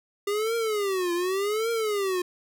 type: tone with vibrato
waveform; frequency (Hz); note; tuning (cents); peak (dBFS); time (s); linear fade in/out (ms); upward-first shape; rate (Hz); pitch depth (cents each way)
square; 400; G4; +35; -25; 0.27-2.22; 5; triangle; 0.87; 270
effects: none